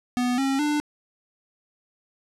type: tone with pitch steps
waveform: square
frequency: 246.9 / 270.8 / 297 Hz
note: B3 / C#4 / D4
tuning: 0 / -40 / +20 cents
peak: -22 dBFS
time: 0.17-0.8 s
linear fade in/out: 0 ms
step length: 210 ms
effects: low-pass 10000 Hz 12 dB/octave